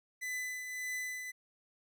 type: tone with tremolo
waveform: 45% pulse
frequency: 2004 Hz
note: B6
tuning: 25 cents sharp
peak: -35 dBFS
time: 0.21-1.32 s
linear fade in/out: 20 ms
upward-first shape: triangle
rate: 1.7 Hz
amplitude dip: 50%
effects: none